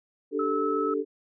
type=chord; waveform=sine; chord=D suspended fourth; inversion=none; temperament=equal; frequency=293.7 / 392 / 440 Hz; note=D4 / G4 / A4; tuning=0 / 0 / 0 cents; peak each=-30 / -30 / -28 dBFS; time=0.31-1.05 s; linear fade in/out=50 ms
type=tone; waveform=sine; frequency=1300 Hz; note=E6; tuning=24 cents flat; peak=-29 dBFS; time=0.39-0.94 s; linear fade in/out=5 ms
effects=none